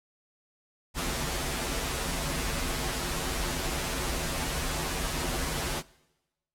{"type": "noise with comb filter", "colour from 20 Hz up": "pink", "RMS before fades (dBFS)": -31, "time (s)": [0.94, 5.83], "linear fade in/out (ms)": 50, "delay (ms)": 9.8, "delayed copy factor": -0.95, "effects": ["noise-tail reverb RT60 1.0 s tail -22 dB re dry", "low-pass 12000 Hz 12 dB/octave"]}